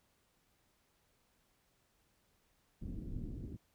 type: low-pass noise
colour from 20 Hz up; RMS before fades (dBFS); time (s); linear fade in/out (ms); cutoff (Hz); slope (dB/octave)
pink; -43; 2.81-3.57; 20; 310; 24
effects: pink hiss -75 dBFS RMS until 3.74 s